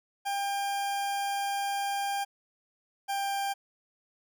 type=tone pair in turn; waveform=40% pulse; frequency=799 / 793.5 Hz; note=G5 / G5; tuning=+33 / +21 cents; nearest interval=unison; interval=12 cents; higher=first; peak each=-28 dBFS; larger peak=neither; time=0.25-2.25 / 3.08-3.54 s; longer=first; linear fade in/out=20 ms; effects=none